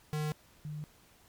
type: tone pair in turn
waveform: square / sine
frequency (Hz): 152.1 / 150.79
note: D#3 / D3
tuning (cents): -39 / +46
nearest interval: unison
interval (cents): 15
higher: first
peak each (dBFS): -32 / -37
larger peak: first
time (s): 0.13-0.32 / 0.65-0.84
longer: neither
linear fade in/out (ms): 0
effects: pink hiss -62 dBFS RMS until 1.28 s + MP3 96 kbps